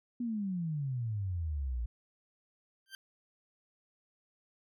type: exponential sweep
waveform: sine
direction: down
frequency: 246.9 to 56.1 Hz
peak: -32 dBFS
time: 0.2-1.86 s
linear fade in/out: 5 ms
type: tone with exponential growth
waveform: 20% pulse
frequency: 1568 Hz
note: G6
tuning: in tune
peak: -35 dBFS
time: 2.86-2.95 s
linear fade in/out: 1 ms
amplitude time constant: 19 ms
effects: none